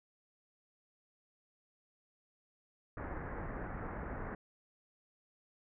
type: low-pass noise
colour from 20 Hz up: pink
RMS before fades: -42 dBFS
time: 2.97-4.35 s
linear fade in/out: 2 ms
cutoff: 1900 Hz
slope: 48 dB/octave
effects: none